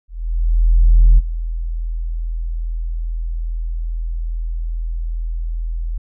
sine tone with ADSR envelope, 41.2 Hz, E1, in tune, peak -3 dBFS, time 0.08-5.98 s, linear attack 1100 ms, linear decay 25 ms, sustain -16 dB, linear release 6 ms, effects tanh soft clip ceiling -3 dBFS

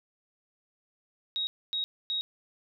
sine tone bursts, 3785 Hz, A#7, 26 cents sharp, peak -28 dBFS, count 3, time 1.36-2.21 s, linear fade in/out 0 ms, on 110 ms, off 260 ms, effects none

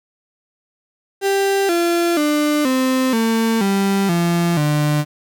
35% pulse tone with pitch steps, 393.4 / 342.5 / 298.1 / 259.5 / 225.9 / 196.7 / 171.24 / 149.07 Hz, G4 / F4 / D4 / C4 / A3 / G3 / F3 / D3, +6 / -34 / +26 / -14 / +46 / +6 / -34 / +26 cents, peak -13 dBFS, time 1.21-5.05 s, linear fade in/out 50 ms, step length 480 ms, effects 8-bit

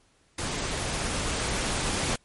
pink noise with level ramp, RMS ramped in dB -31 to -27 dBFS, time 0.38-2.16 s, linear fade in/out 5 ms, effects pink hiss -64 dBFS RMS until 2.24 s + MP3 48 kbps

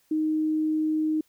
sine tone, 311.1 Hz, D#4, in tune, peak -22 dBFS, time 0.11-1.21 s, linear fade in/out 5 ms, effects white hiss -66 dBFS RMS until 1.28 s

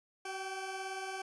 20% pulse tone pair together, 379.5 / 776.7 Hz, F#4 / G5, +44 / -16 cents, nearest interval octave, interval 1240 cents, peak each -37 / -36 dBFS, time 0.25-1.22 s, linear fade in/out 5 ms, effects resampled to 22050 Hz + 12-bit

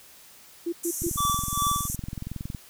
sine tone bursts, 340.6 Hz, F4, 43 cents flat, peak -25 dBFS, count 3, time 0.66-1.098 s, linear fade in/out 10 ms, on 66 ms, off 120 ms
pink band-pass noise, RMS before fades -33 dBFS, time 0.83-1.96 s, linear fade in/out 10 ms, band 5800 to 14000 Hz, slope 96 dB/octave
click train, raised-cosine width 5 ms, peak -21 dBFS, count 34, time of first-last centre 1.02-2.548 s, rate 21.6 Hz
square tone with tremolo, 1158 Hz, D6, 25 cents flat, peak -23 dBFS, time 1.17-1.88 s, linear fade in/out 10 ms, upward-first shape sine, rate 2.5 Hz, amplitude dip 80%
effects white hiss -51 dBFS RMS until 2.69 s

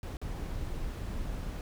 brown noise with dropouts, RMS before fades -36 dBFS, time 0.03-1.61 s, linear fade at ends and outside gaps 1 ms, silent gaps 0.17-0.215 s, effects none

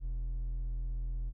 sine tone with hard clipping, 41.88 Hz, E1, 28 cents sharp, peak -34 dBFS, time 0-1.33 s, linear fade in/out 50 ms, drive 4 dB, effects none

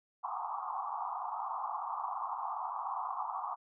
white band-pass noise, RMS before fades -38 dBFS, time 0.23-3.56 s, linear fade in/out 20 ms, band 730 to 1200 Hz, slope 96 dB/octave, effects none

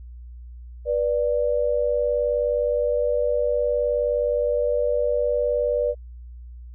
sine tone pair together, 487.9 / 587.3 Hz, B4 / D5, -21 / 0 cents, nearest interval minor third, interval 321 cents, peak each -22 dBFS, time 0.85-5.95 s, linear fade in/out 50 ms, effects added 60 Hz sine -37 dBFS peak until 6.74 s

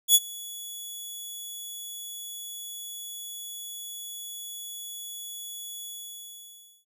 10% pulse tone with ADSR envelope, 3400 Hz, G#7, 40 cents sharp, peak -5 dBFS, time 0.08-6.85 s, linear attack 69 ms, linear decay 40 ms, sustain -24 dB, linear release 1000 ms, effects none

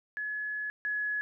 sine tone pair in turn, 1700 / 1692.7 Hz, G#6 / G#6, +40 / +33 cents, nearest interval unison, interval 7 cents, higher first, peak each -32 / -29 dBFS, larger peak second, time 0.17-0.7 / 0.85-1.21 s, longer first, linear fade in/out 0 ms, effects none

